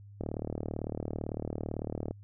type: click train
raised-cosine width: 2 ms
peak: -21 dBFS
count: 73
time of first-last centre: 0.21-2.11 s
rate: 37.9 Hz
effects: added 101 Hz sine -48 dBFS peak until 2.23 s